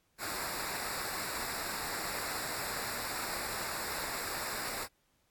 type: noise with comb filter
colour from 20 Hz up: pink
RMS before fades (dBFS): -38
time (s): 0.18-4.88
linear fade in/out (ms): 50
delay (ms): 0.32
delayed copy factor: -0.8
effects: pink hiss -74 dBFS RMS until 5.3 s + AAC 64 kbps